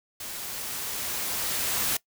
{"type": "noise with level ramp", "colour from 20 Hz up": "white", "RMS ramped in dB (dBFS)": [-37, -26], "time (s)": [0.2, 1.97], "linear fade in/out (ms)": 5, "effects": ["noise-tail reverb RT60 0.1 s tail -21 dB re dry"]}